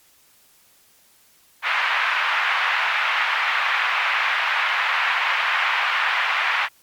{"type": "band-pass noise", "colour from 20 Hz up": "white", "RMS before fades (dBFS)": -21, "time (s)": [1.62, 6.69], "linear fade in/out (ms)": 50, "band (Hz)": [890, 2500], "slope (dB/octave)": 24, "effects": ["white hiss -56 dBFS RMS until 6.82 s", "MP3 96 kbps"]}